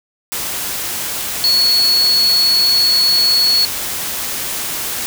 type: tone in noise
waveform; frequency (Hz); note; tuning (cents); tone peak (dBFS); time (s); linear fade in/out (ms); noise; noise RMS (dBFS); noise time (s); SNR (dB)
sine; 4377; C#8; -23; -10; 1.44-3.65; 0; white; -22; 0.32-5.06; +9
effects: none